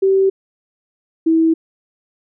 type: tone pair in turn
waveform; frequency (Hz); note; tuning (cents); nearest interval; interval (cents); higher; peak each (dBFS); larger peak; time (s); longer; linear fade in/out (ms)
sine; 386 / 324.6; G4 / E4; -27 / -27; minor third; 300; first; -10; neither; 0.02-0.3 / 1.26-1.54; neither; 10
effects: none